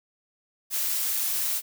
blue noise, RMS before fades -27 dBFS, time 0.7-1.62 s, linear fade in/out 50 ms, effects none

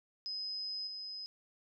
sine tone with level steps, 5050 Hz, D#8, 25 cents sharp, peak -37 / -41 dBFS, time 0.26-1.26 s, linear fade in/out 0 ms, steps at 0.87 s, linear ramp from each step 2 ms, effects none

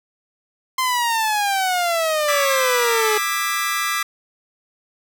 sawtooth exponential sweep, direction down, 1046.5 to 419.6 Hz, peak -14 dBFS, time 0.78-3.18 s, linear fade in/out 5 ms
sawtooth chord, E dominant seventh, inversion third, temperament just, 1186.7 / 1318.5 / 1648.1 / 1977.8 Hz, D6 / E6 / G#6 / B6, +18 / 0 / -14 / +2 cents, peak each -20 / -24 / -25 / -21 dBFS, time 2.28-4.03 s, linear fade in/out 5 ms
effects none

